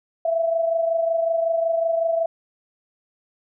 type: tone pair together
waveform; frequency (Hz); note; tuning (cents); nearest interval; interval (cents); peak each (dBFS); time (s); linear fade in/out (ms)
sine; 660 / 685.4; E5 / F5; +2 / -33; minor second; 65; -19 / -27; 0.25-2.26; 5
effects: none